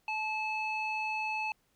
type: tone with low-pass filter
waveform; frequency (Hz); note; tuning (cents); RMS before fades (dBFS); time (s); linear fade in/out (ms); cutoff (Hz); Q
square; 867; A5; -26; -34; 0.08-1.52; 2; 3000; 7.3
effects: pink hiss -73 dBFS RMS until 1.75 s